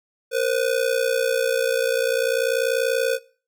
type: ring-modulated tone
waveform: square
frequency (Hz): 496.7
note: B4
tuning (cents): +10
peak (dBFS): -17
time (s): 0.31-3.19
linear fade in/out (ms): 50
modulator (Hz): 30.2
effects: noise-tail reverb RT60 0.4 s tail -21 dB re dry